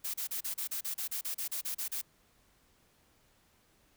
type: noise bursts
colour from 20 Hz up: blue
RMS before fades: -36 dBFS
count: 15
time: 0.04-2.016 s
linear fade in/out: 10 ms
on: 100 ms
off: 34 ms
effects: pink hiss -68 dBFS RMS until 3.96 s